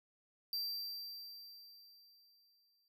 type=tone with exponential decay; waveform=square; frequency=4699 Hz; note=D8; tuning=in tune; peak=-36 dBFS; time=0.53-2.88 s; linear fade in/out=1 ms; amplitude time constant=510 ms; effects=none